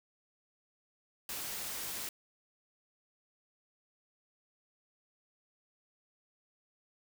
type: noise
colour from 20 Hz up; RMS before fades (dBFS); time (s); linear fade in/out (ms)
white; -40; 1.29-2.09; 2
effects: none